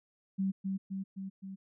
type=tone with echo; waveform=sine; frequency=192.7 Hz; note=G3; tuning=29 cents flat; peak=-28 dBFS; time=0.38-0.52 s; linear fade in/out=20 ms; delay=260 ms; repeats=4; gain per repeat=-3 dB; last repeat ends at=1.56 s; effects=none